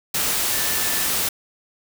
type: tone in noise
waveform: sine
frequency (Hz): 1760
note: A6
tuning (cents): 0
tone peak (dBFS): -33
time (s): 0.52-1.07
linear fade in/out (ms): 5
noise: white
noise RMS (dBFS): -22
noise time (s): 0.14-1.29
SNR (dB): -14
effects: none